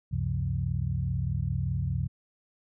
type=tone cluster; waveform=sine; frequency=68.9 / 93.8 / 131.7 / 171.1 Hz; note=C#2 / F#2 / C3 / F3; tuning=-10 / +24 / +12 / -35 cents; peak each=-34 / -31 / -30 / -36 dBFS; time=0.11-2.08 s; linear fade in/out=20 ms; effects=none